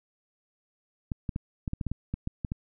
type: clicks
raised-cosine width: 5 ms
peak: -18 dBFS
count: 12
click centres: 1.118 / 1.292 / 1.361 / 1.678 / 1.734 / 1.812 / 1.867 / 1.916 / 2.14 / 2.274 / 2.448 / 2.519 s
effects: none